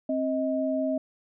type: tone pair together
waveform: sine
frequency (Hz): 264.9 / 630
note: C4 / D#5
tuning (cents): +22 / +21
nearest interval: octave + minor third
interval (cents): 1499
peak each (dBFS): -27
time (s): 0.09-0.98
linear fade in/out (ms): 5
effects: none